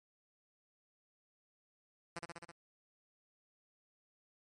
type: tone with echo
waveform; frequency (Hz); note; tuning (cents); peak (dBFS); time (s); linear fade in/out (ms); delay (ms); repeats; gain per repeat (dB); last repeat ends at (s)
5% pulse; 170; F3; -46; -29; 2.16-2.19; 2; 65; 5; -2; 2.515
effects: MP3 48 kbps